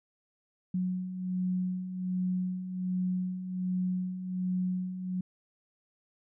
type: beating tone pair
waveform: sine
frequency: 182.2 / 183.5 Hz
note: F#3 / F#3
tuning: -26 / -14 cents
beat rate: 1.3 Hz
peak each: -37 / -30 dBFS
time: 0.74-5.21 s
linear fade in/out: 5 ms
effects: none